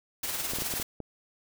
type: noise with tremolo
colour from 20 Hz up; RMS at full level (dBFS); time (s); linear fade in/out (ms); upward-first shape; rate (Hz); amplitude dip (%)
white; -31; 0.23-0.83; 5; sine; 19; 45
type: clicks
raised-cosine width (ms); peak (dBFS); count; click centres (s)
2; -23; 6; 0.535 / 0.586 / 0.621 / 0.738 / 0.799 / 1.003
effects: none